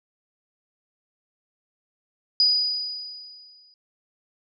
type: tone with exponential decay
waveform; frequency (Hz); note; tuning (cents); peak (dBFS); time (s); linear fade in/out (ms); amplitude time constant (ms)
sine; 4934; D#8; -15; -14; 2.4-3.74; 1; 290
effects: none